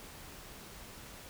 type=silence; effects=pink hiss -50 dBFS RMS until 1.29 s